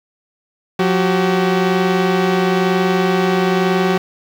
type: tone pair together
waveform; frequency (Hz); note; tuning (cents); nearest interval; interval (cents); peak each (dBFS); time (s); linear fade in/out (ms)
sawtooth; 180.19 / 381.4; F#3 / G4; -46 / -47; octave + minor second; 1299; -12; 0.79-3.98; 5
effects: low-pass 4000 Hz 12 dB/octave + 7-bit